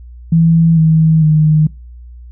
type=tone with pitch steps; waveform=sine; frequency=164.81 / 159.47 / 154.31 Hz; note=E3 / D#3 / D#3; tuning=0 / +43 / -14 cents; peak=-6 dBFS; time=0.32-1.67 s; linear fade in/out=5 ms; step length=450 ms; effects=noise-tail reverb RT60 0.3 s tail -25 dB re dry + added 60 Hz sine -31 dBFS peak until 2.31 s